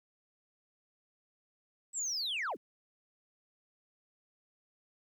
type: linear sweep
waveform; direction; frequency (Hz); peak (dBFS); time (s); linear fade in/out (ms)
sine; down; 7902 to 130; -31; 1.93-2.57; 50
effects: tanh soft clip ceiling -31 dBFS + 12-bit